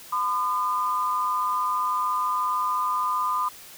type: tone pair together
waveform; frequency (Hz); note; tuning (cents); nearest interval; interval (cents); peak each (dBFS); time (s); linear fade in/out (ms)
sine; 1014 / 1215.7; B5 / D#6; +45 / -41; minor third; 314; -25 / -25; 0.12-3.49; 10
effects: white hiss -45 dBFS RMS until 3.77 s